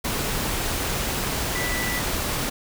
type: tone in noise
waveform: sine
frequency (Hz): 1975.5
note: B6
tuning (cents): 0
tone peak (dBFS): -28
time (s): 1.55-2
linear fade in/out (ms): 10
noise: pink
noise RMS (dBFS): -26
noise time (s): 0.04-2.5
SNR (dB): -5
effects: none